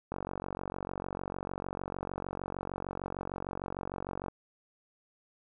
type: click train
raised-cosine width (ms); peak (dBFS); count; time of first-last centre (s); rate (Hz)
1; -22; 195; 0.12-4.283; 46.6
effects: none